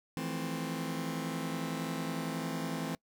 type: chord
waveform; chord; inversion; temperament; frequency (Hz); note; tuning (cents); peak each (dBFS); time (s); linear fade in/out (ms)
sawtooth; F major seventh; third; just; 163.7 / 174.61 / 218.3 / 261.9; E3 / F3 / A3 / C4; -12 / 0 / -13 / +2; -34 / -40 / -37 / -34; 0.17-2.95; 0
effects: noise-tail reverb RT60 0.1 s tail -24 dB re dry